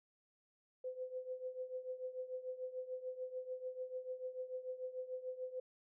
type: tone with tremolo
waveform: sine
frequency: 510 Hz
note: C5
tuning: 44 cents flat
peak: -38 dBFS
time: 0.84-5.6 s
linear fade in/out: 5 ms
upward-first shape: triangle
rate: 6.8 Hz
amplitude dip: 85%
effects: none